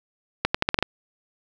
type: accelerating click train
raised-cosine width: 0.3 ms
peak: -3 dBFS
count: 7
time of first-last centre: 0.45-0.826 s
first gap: 95 ms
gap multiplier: 0.83
effects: none